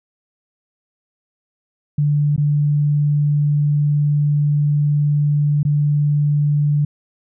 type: tone with dropouts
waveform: sine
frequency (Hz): 146.83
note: D3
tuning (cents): 0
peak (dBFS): -13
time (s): 1.98-6.85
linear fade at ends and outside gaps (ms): 5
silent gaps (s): 2.363-2.378 / 5.631-5.65
effects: none